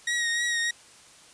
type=tone with vibrato; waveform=sawtooth; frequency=1886 Hz; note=A#6; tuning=20 cents sharp; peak=-21 dBFS; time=0.07-0.71 s; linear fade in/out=5 ms; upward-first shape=triangle; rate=3.3 Hz; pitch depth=34 cents each way; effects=white hiss -52 dBFS RMS until 1.33 s + resampled to 22050 Hz